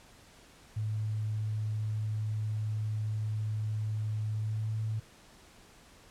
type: tone with pitch glide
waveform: sine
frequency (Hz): 107.6 to 109.48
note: A2 to A2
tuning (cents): -38 to -8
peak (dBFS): -30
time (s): 0.76-5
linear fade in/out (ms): 10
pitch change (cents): +30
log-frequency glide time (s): 4.34-4.74
effects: pink hiss -57 dBFS RMS until 6.1 s + low-pass 10000 Hz 12 dB/octave